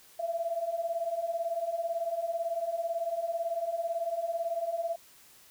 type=beating tone pair; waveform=sine; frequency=659.3 / 677.3 Hz; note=E5 / E5; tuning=0 / +47 cents; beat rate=18 Hz; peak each=-35 / -31 dBFS; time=0.19-4.96 s; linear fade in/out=10 ms; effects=white hiss -57 dBFS RMS until 5.5 s